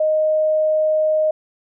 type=tone; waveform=sine; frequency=621 Hz; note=D#5; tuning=3 cents flat; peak=-14 dBFS; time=0-1.31 s; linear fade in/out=5 ms; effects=none

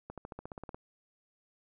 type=accelerating click train; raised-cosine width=1 ms; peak=-28 dBFS; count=11; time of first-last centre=0.1-0.745 s; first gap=77 ms; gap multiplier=0.96; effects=none

